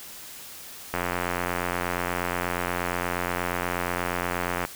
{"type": "click train", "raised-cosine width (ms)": 0.5, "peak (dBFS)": -11, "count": 329, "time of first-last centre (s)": [0.94, 4.65], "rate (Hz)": 88.4, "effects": ["white hiss -42 dBFS RMS until 4.75 s"]}